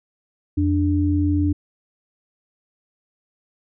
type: tone pair together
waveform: sine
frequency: 87.1 / 294.1 Hz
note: F2 / D4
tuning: -4 / +3 cents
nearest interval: octave + major sixth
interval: 2107 cents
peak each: -19 dBFS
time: 0.57-1.53 s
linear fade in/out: 10 ms
effects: none